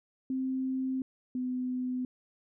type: tone pair in turn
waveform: sine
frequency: 261.6 / 252.7 Hz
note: C4 / B3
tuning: 0 / +40 cents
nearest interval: minor second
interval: 60 cents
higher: first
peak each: -29 / -30 dBFS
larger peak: first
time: 0.3-1.02 / 1.35-2.05 s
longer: first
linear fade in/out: 2 ms
effects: none